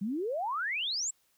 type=exponential sweep; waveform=sine; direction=up; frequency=185 to 7902 Hz; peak=-30 dBFS; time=0.01-1.11 s; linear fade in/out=10 ms; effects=white hiss -71 dBFS RMS until 1.37 s